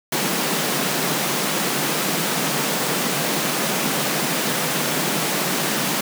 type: high-pass noise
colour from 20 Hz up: pink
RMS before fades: -22 dBFS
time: 0.12-6.01 s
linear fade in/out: 5 ms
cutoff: 140 Hz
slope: 96 dB/octave
effects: none